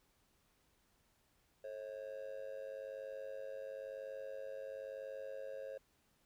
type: tone with amplitude modulation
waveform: triangle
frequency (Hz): 540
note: C#5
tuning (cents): -45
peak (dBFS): -38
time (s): 1.64-5.78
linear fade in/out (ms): 5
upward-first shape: sine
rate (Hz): 101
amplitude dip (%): 85
effects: pink hiss -75 dBFS RMS until 6.25 s

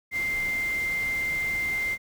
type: tone in noise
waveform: sine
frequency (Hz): 2093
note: C7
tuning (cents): 0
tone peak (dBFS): -25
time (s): 0.11-1.98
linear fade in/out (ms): 50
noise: pink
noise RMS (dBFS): -40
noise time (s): 0.11-1.98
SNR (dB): +12
effects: none

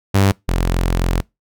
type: tone pair in turn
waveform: sawtooth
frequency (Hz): 98 / 43.65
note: G2 / F1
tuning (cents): 0 / 0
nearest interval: octave + major second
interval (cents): 1400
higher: first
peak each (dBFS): -7 / -11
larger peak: first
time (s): 0.14-0.32 / 0.48-1.21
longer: second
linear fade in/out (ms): 10
effects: noise-tail reverb RT60 0.2 s tail -24 dB re dry

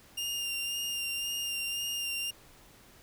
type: tone with vibrato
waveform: sawtooth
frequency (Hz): 2803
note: F7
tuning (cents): +6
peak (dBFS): -29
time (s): 0.17-2.31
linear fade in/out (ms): 10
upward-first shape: sine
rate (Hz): 1.9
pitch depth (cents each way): 18
effects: pink hiss -57 dBFS RMS until 3.02 s

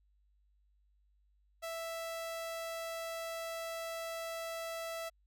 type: tone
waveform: sawtooth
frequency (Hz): 660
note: E5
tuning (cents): +2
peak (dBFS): -35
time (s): 1.62-5.1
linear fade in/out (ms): 20
effects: added 50 Hz sine -68 dBFS peak until 5.26 s

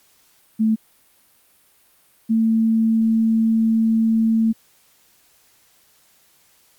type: tone pair in turn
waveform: sine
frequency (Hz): 220 / 224.1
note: A3 / A3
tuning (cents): 0 / +32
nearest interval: unison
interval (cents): 32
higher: second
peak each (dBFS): -14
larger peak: neither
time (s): 0.59-0.76 / 2.29-4.53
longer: second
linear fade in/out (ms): 20
effects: white hiss -57 dBFS RMS until 6.78 s + Opus 48 kbps

